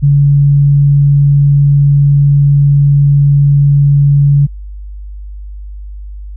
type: tone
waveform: sine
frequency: 142.2 Hz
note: C#3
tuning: 45 cents sharp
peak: -4 dBFS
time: 0.02-4.47 s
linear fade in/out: 20 ms
effects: added 50 Hz sine -23 dBFS peak until 6.36 s